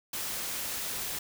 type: noise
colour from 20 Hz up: white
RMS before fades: -35 dBFS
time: 0.13-1.19 s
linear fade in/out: 5 ms
effects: none